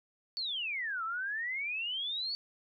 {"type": "exponential two-way sweep", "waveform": "sine", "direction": "down then up", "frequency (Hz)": [4540, 1290, 4540], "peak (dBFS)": -33, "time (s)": [0.37, 2.35], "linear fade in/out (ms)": 0, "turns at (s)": 1.04, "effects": []}